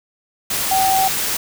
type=tone in noise; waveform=sine; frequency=767 Hz; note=G5; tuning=38 cents flat; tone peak=-14 dBFS; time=0.71-1.08 s; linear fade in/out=5 ms; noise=white; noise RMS=-21 dBFS; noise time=0.5-1.37 s; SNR=+4 dB; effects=none